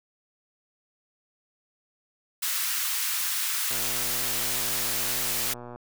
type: high-pass noise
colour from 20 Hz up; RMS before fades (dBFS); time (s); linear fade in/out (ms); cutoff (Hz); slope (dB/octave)
white; -28; 2.42-5.54; 10; 1100; 24
type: click train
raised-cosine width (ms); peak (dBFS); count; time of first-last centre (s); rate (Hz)
1; -27; 249; 3.71-5.76; 121
effects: none